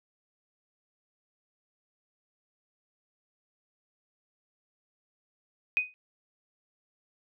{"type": "tone with exponential decay", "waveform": "sine", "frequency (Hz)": 2497, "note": "D#7", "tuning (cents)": 6, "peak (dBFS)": -19, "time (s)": [5.77, 5.94], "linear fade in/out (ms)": 0, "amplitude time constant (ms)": 35, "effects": []}